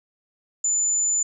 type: tone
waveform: sine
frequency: 7030 Hz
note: A8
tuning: 2 cents flat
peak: -19 dBFS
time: 0.64-1.23 s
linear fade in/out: 5 ms
effects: none